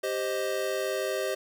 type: chord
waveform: square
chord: C minor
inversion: second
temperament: equal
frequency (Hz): 392 / 523.3 / 622.3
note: G4 / C5 / Eb5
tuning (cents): 0 / 0 / 0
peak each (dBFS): -33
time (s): 0.03-1.35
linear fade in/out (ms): 10
effects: none